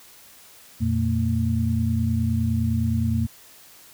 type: tone cluster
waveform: sine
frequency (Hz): 86.9 / 116.6 / 226.3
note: F2 / A#2 / A3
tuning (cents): -8 / +1 / +49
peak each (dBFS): -24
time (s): 0.8-3.27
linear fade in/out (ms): 20
effects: white hiss -49 dBFS RMS until 3.93 s